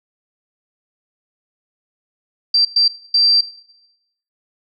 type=tone bursts at uneven times; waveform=sine; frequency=4699 Hz; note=D8; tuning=in tune; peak=-10 dBFS; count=3; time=2.54-2.65 / 2.76-2.88 / 3.14-3.41 s; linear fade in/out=5 ms; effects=noise-tail reverb RT60 0.9 s tail -18 dB re dry